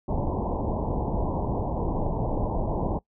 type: low-pass noise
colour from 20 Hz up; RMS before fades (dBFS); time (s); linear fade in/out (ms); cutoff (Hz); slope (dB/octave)
pink; -27; 0.08-2.99; 5; 1000; 96
effects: noise-tail reverb RT60 0.1 s tail -22 dB re dry